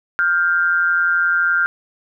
sine tone pair together, 1401 / 1572.6 Hz, F6 / G6, +5 / +5 cents, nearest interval major second, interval 200 cents, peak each -15 / -19 dBFS, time 0.19-1.66 s, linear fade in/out 0 ms, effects none

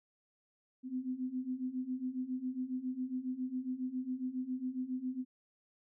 sine beating tone pair, 251.2 / 258.5 Hz, B3 / C4, +30 / -21 cents, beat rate 7.3 Hz, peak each -40 / -37 dBFS, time 0.83-5.25 s, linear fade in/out 50 ms, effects none

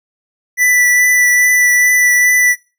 square tone with vibrato, 1975.5 Hz, B6, in tune, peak -9 dBFS, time 0.57-2.56 s, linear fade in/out 50 ms, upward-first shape triangle, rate 2.4 Hz, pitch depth 14 cents each way, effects noise-tail reverb RT60 0.3 s tail -19 dB re dry

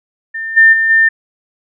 sine tone with level steps, 1800 Hz, A6, 39 cents sharp, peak -19 / -3 / -10 / -6 dBFS, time 0.34-1.09 s, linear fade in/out 10 ms, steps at 0.56 / 0.72 / 0.89 s, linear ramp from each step 20 ms, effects none

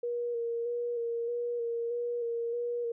sine tone with vibrato, 472.7 Hz, A#4, 24 cents sharp, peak -30 dBFS, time 0.03-2.92 s, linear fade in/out 5 ms, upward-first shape square, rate 1.6 Hz, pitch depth 22 cents each way, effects none

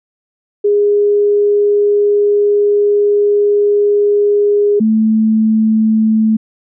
sine tone pair in turn, 411.1 / 219.3 Hz, G#4 / A3, -18 / -6 cents, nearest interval major seventh, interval 1088 cents, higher first, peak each -8 dBFS, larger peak neither, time 0.64-4.8 / 4.8-6.37 s, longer first, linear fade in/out 10 ms, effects none

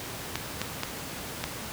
clicks, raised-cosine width 0.2 ms, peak -11 dBFS, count 4, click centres 0.356 / 0.616 / 0.834 / 1.44 s, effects pink hiss -37 dBFS RMS until 1.72 s + high-pass 80 Hz 12 dB/octave

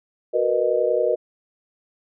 sine chord, B major seventh, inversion second, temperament just, 370.4 / 463 / 493.9 / 617.4 Hz, F#4 / A#4 / B4 / D#5, +2 / -12 / 0 / -14 cents, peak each -26 / -23 / -22 / -22 dBFS, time 0.33-1.16 s, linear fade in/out 20 ms, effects none

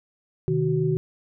sine tone cluster, 129.6 / 156.1 / 373.8 Hz, C3 / D#3 / F#4, -16 / +6 / +18 cents, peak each -27 / -23 / -24 dBFS, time 0.48-0.97 s, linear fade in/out 0 ms, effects none

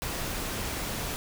pink noise, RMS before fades -33 dBFS, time 0.02-1.16 s, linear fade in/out 0 ms, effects none

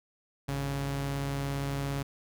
sawtooth tone pair together, 52.25 / 139.3 Hz, G#1 / C#3, +11 / +9 cents, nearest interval octave + perfect fourth, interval 1698 cents, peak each -35 / -27 dBFS, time 0.48-2.03 s, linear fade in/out 10 ms, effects none

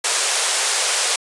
white band-pass noise, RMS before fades -20 dBFS, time 0.04-1.16 s, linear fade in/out 5 ms, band 410 to 9900 Hz, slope 48 dB/octave, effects resampled to 24000 Hz

